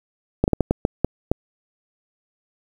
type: slowing click train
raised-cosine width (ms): 2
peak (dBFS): -3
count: 8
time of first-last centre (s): 0.44-1.316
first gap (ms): 39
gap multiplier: 1.38
effects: 7-bit